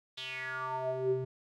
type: tone with band-pass filter sweep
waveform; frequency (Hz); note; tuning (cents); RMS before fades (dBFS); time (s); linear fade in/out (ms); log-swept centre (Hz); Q
square; 130; C3; -11; -35; 0.17-1.25; 10; 3600 to 270; 6.1
effects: none